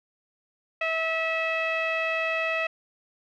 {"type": "tone with low-pass filter", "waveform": "sawtooth", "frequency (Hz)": 649, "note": "E5", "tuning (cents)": -27, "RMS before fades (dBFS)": -27, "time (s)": [0.81, 2.67], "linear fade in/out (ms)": 5, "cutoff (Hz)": 2400, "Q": 7.8, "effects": []}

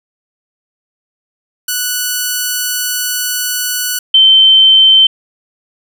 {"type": "tone pair in turn", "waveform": ["5% pulse", "sine"], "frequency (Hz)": [1480, 3097], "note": ["F#6", "G7"], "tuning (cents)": [0, -22], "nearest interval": "octave + minor second", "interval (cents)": 1278, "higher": "second", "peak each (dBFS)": -3, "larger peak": "neither", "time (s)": [[1.68, 3.99], [4.14, 5.07]], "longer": "first", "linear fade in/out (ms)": 5, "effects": []}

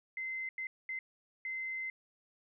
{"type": "tone bursts at uneven times", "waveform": "sine", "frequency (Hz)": 2066, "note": "C7", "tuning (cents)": -22, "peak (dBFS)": -36, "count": 4, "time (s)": [[0.17, 0.49], [0.58, 0.67], [0.89, 0.99], [1.45, 1.9]], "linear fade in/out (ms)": 2, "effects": []}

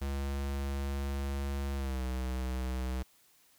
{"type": "tone with pitch glide", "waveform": "square", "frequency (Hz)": [69.3, 63.92], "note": ["C#2", "C2"], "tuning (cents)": [0, -40], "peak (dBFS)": -33, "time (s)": [0.01, 3.03], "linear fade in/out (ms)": 10, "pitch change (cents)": -140, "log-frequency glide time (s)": [1.75, 2.03], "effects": ["white hiss -65 dBFS RMS until 3.58 s"]}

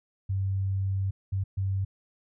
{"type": "tone bursts at uneven times", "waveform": "sine", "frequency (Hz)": 96.7, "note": "G2", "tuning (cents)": -23, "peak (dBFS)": -25, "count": 3, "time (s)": [[0.29, 1.11], [1.32, 1.44], [1.57, 1.85]], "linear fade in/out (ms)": 10, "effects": []}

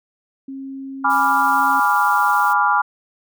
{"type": "tone", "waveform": "sine", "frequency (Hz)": 270, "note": "C#4", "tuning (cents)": -45, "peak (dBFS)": -28, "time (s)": [0.48, 1.8], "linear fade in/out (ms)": 5}
{"type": "chord", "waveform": "sine", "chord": "G# diminished seventh", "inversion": "none", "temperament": "equal", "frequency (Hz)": [830.6, 987.8, 1174.7, 1396.9], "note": ["G#5", "B5", "D6", "F6"], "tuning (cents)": [0, 0, 0, 0], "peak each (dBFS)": -19, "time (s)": [1.04, 2.82], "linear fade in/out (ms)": 10}
{"type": "noise", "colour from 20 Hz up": "blue", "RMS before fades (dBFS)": -36, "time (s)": [1.09, 2.54], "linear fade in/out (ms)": 20}
{"effects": []}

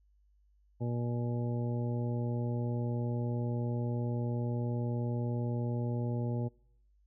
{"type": "harmonic tone", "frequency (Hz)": 119.9, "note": "A#2", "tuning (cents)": 49, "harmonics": [1, 2, 3, 4, 5, 7], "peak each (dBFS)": [-32, -38, -42, -44, -46, -49], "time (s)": [0.8, 6.49], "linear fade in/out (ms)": 20, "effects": ["noise-tail reverb RT60 0.7 s tail -25 dB re dry", "added 50 Hz sine -64 dBFS peak until 7.06 s"]}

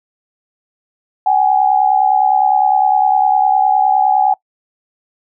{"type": "tone pair together", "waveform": "sine", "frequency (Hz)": [761, 830.8], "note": ["F#5", "G#5"], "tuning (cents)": [48, 0], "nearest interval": "major second", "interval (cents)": 152, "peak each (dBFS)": -12, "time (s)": [1.26, 4.34], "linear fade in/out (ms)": 5, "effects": ["noise-tail reverb RT60 0.1 s tail -23 dB re dry"]}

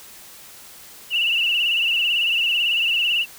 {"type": "tone with vibrato", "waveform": "sine", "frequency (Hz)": 2794, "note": "F7", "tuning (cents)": 0, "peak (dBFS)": -17, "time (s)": [1.1, 3.26], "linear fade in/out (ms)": 50, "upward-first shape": "sine", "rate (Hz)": 18, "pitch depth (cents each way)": 89, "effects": ["white hiss -43 dBFS RMS until 3.38 s"]}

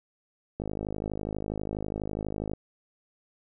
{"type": "click train", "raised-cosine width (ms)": 2, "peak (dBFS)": -19, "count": 102, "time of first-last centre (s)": [0.6, 2.535], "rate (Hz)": 52.2, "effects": []}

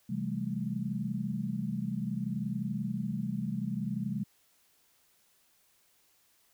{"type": "chord", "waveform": "sine", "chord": "A minor seventh", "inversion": "first", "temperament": "equal with one note detuned", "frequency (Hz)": [130.81, 164.81, 196, 216.6], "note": ["C3", "E3", "G3", "A3"], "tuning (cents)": [0, 0, 0, -27], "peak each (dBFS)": [-38, -39, -35, -36], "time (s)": [0.09, 4.24], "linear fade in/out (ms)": 10, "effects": ["white hiss -68 dBFS RMS until 6.53 s"]}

